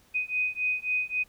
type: beating tone pair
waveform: sine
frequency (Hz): 2497 / 2500.7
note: D#7 / D#7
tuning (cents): +6 / +8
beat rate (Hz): 3.7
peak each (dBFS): -29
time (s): 0.14-1.24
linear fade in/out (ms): 20
effects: pink hiss -61 dBFS RMS until 1.28 s